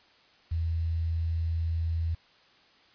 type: tone with quantisation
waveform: sine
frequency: 82.41 Hz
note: E2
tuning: in tune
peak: -26 dBFS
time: 0.51-2.15 s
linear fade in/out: 10 ms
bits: 9
effects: white hiss -60 dBFS RMS until 2.94 s + resampled to 11025 Hz